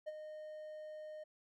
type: tone with ADSR envelope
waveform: triangle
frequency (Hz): 615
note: D#5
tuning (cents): -20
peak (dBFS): -36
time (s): 0.06-1.24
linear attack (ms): 21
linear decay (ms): 29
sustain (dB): -8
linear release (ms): 10
effects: none